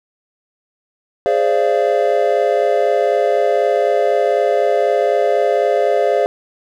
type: chord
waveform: triangle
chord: D half-diminished seventh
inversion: second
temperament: equal with one note detuned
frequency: 415.3 / 523.3 / 587.3 / 685.7 Hz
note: Ab4 / C5 / D5 / F5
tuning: 0 / 0 / 0 / -32 cents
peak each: -16 dBFS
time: 1.26-6.26 s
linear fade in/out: 0 ms
effects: none